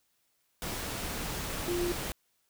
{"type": "tone in noise", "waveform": "sine", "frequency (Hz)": 350, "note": "F4", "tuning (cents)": 4, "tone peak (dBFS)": -29, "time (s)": [1.68, 1.92], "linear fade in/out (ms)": 0, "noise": "pink", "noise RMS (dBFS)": -36, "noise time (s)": [0.62, 2.12], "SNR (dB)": 4, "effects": ["white hiss -74 dBFS RMS until 2.49 s"]}